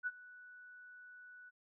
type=tone with ADSR envelope; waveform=sine; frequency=1480 Hz; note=F#6; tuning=in tune; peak=-33 dBFS; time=0.03-1.51 s; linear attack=37 ms; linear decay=39 ms; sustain=-20 dB; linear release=29 ms; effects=none